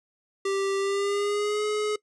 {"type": "tone with pitch glide", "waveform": "square", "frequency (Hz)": [392, 422.6], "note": ["G4", "G#4"], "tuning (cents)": [0, 30], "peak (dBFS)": -25, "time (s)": [0.45, 1.96], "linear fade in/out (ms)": 5, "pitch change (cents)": 130, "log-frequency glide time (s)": [0.78, 1.64], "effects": ["noise-tail reverb RT60 0.1 s tail -21 dB re dry", "resampled to 22050 Hz"]}